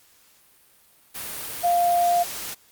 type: tone in noise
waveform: sine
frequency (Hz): 698.5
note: F5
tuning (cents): 0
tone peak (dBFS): -17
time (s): 1.63-2.24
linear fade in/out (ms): 20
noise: white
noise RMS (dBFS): -33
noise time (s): 1.14-2.55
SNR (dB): +13
effects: white hiss -57 dBFS RMS until 2.71 s + Opus 48 kbps